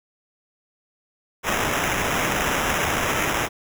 violet noise with sample-and-hold, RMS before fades -23 dBFS, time 1.43-3.49 s, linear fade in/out 50 ms, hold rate 4410 Hz, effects none

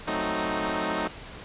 10% pulse chord, F# diminished seventh, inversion none, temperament equal, 185 / 220 / 261.6 / 311.1 Hz, F#3 / A3 / C4 / Eb4, 0 / 0 / 0 / 0 cents, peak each -25 / -24 / -27 / -21 dBFS, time 0.07-1.08 s, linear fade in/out 10 ms, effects pink hiss -42 dBFS RMS until 1.44 s + resampled to 8000 Hz

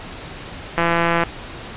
click train, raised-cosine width 0.5 ms, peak -3 dBFS, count 78, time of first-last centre 0.78-1.236 s, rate 169 Hz, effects pink hiss -34 dBFS RMS until 1.76 s + resampled to 8000 Hz

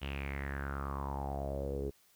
sawtooth tone with low-pass filter sweep, 69.3 Hz, C#2, in tune, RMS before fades -38 dBFS, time 0.01-1.91 s, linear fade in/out 20 ms, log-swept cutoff 3000 to 400 Hz, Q 6.7, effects white hiss -67 dBFS RMS until 2.15 s

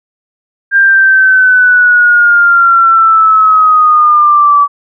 sine linear sweep, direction down, 1599 to 1145 Hz, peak -3 dBFS, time 0.71-4.68 s, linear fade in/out 50 ms, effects none

